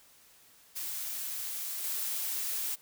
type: noise with level steps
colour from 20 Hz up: blue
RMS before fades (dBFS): -37 / -34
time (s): 0.75-2.76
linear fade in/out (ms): 20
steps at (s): 1.84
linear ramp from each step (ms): 2
effects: white hiss -60 dBFS RMS until 2.81 s